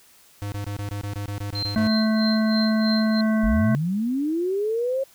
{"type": "tone bursts", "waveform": "square", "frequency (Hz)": 101.8, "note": "G#2", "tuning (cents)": -34, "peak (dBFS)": -28, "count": 12, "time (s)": [0.42, 1.873], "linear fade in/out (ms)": 0, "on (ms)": 100, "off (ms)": 23}
{"type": "tone with tremolo", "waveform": "sine", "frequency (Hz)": 4141, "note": "C8", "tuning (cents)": -19, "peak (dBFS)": -25, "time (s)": [1.55, 3.21], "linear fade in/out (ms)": 2, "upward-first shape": "sine", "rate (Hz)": 3.1, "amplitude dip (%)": 85}
{"type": "harmonic tone", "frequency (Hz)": 218.5, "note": "A3", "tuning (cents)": -12, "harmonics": [1, 3, 5, 7, 9], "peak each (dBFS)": [-18, -29, -35, -33, -39], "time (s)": [1.76, 3.75], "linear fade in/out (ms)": 0}
{"type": "linear sweep", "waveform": "sine", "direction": "up", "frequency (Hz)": [35.83, 547], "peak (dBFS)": -21, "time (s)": [3.43, 5.04], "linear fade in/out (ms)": 10}
{"effects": ["white hiss -54 dBFS RMS until 5.14 s"]}